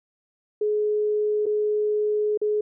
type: tone with dropouts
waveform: sine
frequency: 421.9 Hz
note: G#4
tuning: 27 cents sharp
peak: -20 dBFS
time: 0.61-2.61 s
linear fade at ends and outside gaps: 5 ms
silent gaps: 1.458-1.464 / 2.375-2.415 s
effects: none